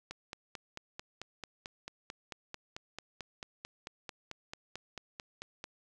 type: click train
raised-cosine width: 0.2 ms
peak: -24 dBFS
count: 26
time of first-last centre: 0.11-5.641 s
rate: 4.52 Hz
effects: none